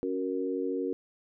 sine chord, F# major, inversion second, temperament equal, 277.2 / 370 / 466.2 Hz, C#4 / F#4 / A#4, 0 / 0 / 0 cents, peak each -33 dBFS, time 0.03-0.93 s, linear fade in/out 0 ms, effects none

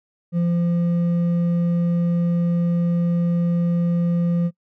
sine tone with hard clipping, 172.1 Hz, F3, 25 cents flat, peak -18 dBFS, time 0.32-4.51 s, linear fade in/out 50 ms, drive 4 dB, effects noise-tail reverb RT60 0.1 s tail -24 dB re dry

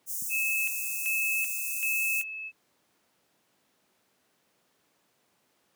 white high-pass noise, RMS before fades -34 dBFS, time 0.06-2.24 s, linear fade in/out 50 ms, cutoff 6100 Hz, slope 48 dB/octave
click, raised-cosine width 5 ms, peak -31 dBFS, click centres 0.223 s
sine tone with tremolo, 2600 Hz, E7, 24 cents flat, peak -26 dBFS, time 0.29-2.52 s, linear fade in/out 50 ms, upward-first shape square, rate 1.3 Hz, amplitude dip 65%
effects pink hiss -70 dBFS RMS until 5.75 s + high-pass 200 Hz 12 dB/octave

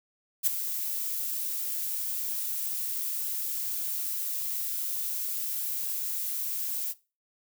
violet noise with ADSR envelope, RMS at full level -21 dBFS, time 0.43-6.94 s, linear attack 41 ms, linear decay 7 ms, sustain -11 dB, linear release 39 ms, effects noise-tail reverb RT60 0.3 s tail -19 dB re dry

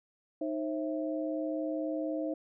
sine tone cluster, 310.4 / 534 / 658 Hz, D#4 / C5 / E5, -4 / +35 / -3 cents, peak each -33 / -37 / -38 dBFS, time 0.41-2.34 s, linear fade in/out 5 ms, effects none

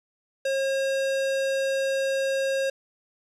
square tone, 540 Hz, C#5, 45 cents flat, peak -24 dBFS, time 0.45-2.7 s, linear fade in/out 5 ms, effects low-pass 8000 Hz 12 dB/octave + 9-bit

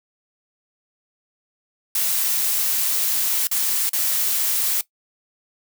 blue noise with dropouts, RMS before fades -21 dBFS, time 1.95-4.81 s, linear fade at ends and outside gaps 2 ms, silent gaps 3.471-3.513 / 3.893-3.932 s, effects noise-tail reverb RT60 0.1 s tail -18 dB re dry

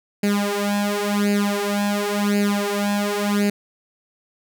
sawtooth tone with flanger, 204.1 Hz, G#3, 30 cents flat, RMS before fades -21 dBFS, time 0.23-3.5 s, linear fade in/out 5 ms, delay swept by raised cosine 0.43 to 3.73 ms, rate 0.93 Hz, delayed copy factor +0.9, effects none

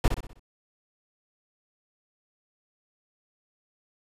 brown noise with echo, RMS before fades -19 dBFS, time 0.04-0.08 s, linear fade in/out 2 ms, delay 63 ms, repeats 5, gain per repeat -7 dB, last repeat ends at 0.395 s, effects resampled to 32000 Hz

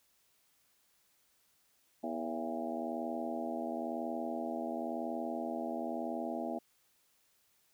harmonic tone with a mistuned harmonic, 81 Hz, E2, 30 cents flat, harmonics 3 / 4 / 5 / 6 / 7 / 8 / 9 / 10, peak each -40 / -42 / -48 / -49 / -45 / -40 / -51 / -45 dBFS, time 2.03-6.59 s, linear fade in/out 10 ms, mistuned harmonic 8, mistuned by +53 cents, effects white hiss -72 dBFS RMS until 7.73 s

